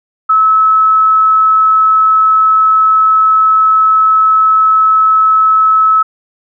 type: tone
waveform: sine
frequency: 1297 Hz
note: E6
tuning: 28 cents flat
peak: -5 dBFS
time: 0.29-6.03 s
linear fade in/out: 10 ms
effects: none